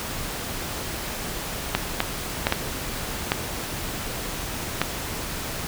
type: clicks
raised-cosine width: 0.3 ms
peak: -3 dBFS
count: 6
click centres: 1.75 / 2.004 / 2.469 / 2.524 / 3.319 / 4.816 s
effects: pink hiss -31 dBFS RMS until 5.67 s